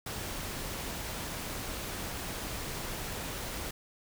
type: noise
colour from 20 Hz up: pink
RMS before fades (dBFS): -38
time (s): 0.06-3.71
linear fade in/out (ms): 5
effects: none